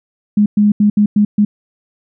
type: tone bursts at uneven times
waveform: sine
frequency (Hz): 207.7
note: G#3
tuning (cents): 0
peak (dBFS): -7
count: 6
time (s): 0.37-0.46 / 0.57-0.72 / 0.8-0.9 / 0.97-1.06 / 1.16-1.25 / 1.38-1.45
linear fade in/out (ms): 5
effects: none